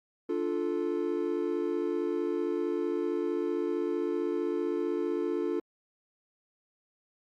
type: chord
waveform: triangle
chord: D minor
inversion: none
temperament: equal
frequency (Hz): 293.7 / 349.2 / 440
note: D4 / F4 / A4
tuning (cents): 0 / 0 / 0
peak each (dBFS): -32 / -29 / -31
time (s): 0.29-5.6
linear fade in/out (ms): 5
effects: Opus 48 kbps